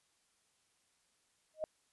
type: tone with exponential growth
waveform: sine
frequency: 625 Hz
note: D#5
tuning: 8 cents sharp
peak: -30 dBFS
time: 1.54-1.64 s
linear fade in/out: 0 ms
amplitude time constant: 20 ms
effects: white hiss -75 dBFS RMS until 1.92 s + resampled to 24000 Hz